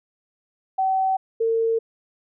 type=tone pair in turn; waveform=sine; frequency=763 / 453.7 Hz; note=G5 / A#4; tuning=-47 / -47 cents; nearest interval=major sixth; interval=900 cents; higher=first; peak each=-18 dBFS; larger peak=neither; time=0.78-1.17 / 1.4-1.79 s; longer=neither; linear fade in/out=10 ms; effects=none